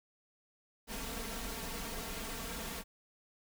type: noise with comb filter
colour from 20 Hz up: pink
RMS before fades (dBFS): -41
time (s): 0.87-2.84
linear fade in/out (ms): 50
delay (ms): 4.4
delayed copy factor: +0.8
effects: none